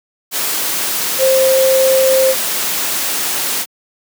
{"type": "tone in noise", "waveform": "sine", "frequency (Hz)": 527, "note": "C5", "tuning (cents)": 12, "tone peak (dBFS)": -9, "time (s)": [1.18, 2.35], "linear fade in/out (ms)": 50, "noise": "white", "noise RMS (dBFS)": -18, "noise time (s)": [0.31, 3.66], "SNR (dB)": 6, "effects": ["high-pass 200 Hz 12 dB/octave"]}